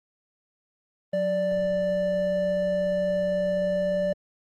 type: tone pair together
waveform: triangle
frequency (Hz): 183.39 / 587.3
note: F#3 / D5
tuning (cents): -15 / 0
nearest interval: octave + minor sixth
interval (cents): 2015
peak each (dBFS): -29 / -21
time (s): 1.13-4.13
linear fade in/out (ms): 5
effects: Opus 24 kbps